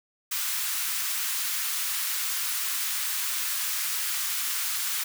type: high-pass noise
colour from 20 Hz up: white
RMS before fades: -29 dBFS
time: 0.31-5.04 s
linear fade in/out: 10 ms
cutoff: 1100 Hz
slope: 24 dB/octave
effects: none